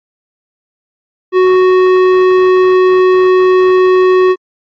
sine tone with tanh clipping, 370 Hz, F#4, in tune, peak -7 dBFS, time 1.32-4.36 s, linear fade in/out 50 ms, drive 14 dB, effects AAC 64 kbps

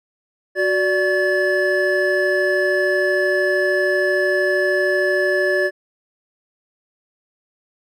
triangle tone cluster, 370.8 / 586 / 1725 Hz, F#4 / D5 / A6, +4 / -4 / -35 cents, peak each -18 dBFS, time 0.55-5.71 s, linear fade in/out 50 ms, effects none

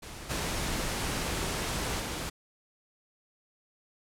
pink noise with level steps, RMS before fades -43 / -32 / -35 dBFS, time 0.02-2.3 s, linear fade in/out 10 ms, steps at 0.29 / 1.99 s, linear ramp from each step 20 ms, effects low-pass 11000 Hz 12 dB/octave

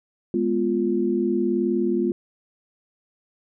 sine chord, F diminished, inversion first, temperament equal, 207.7 / 246.9 / 349.2 Hz, Ab3 / Cb4 / F4, 0 / 0 / 0 cents, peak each -25 / -25 / -22 dBFS, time 0.34-2.12 s, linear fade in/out 2 ms, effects none

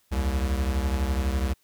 square beating tone pair, 65.41 / 77.41 Hz, C2 / D#2, 0 / -8 cents, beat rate 12 Hz, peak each -25 / -30 dBFS, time 0.11-1.54 s, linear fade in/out 20 ms, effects white hiss -66 dBFS RMS until 1.63 s

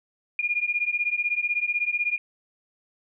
sine beating tone pair, 2418 / 2434 Hz, D7 / D#7, +50 / -39 cents, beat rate 16 Hz, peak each -26 dBFS, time 0.39-2.18 s, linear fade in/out 2 ms, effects none

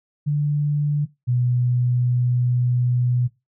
sine tone pair in turn, 146.83 / 123.47 Hz, D3 / B2, 0 / 0 cents, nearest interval minor third, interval 300 cents, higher first, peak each -17 dBFS, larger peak neither, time 0.26-1.06 / 1.27-3.28 s, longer second, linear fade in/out 20 ms, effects noise-tail reverb RT60 0.2 s tail -17 dB re dry

